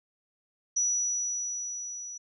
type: tone with level ramp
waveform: sine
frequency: 5880 Hz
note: F#8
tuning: 12 cents flat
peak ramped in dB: -23 to -38 dBFS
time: 0.76-2.18 s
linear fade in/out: 10 ms
effects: none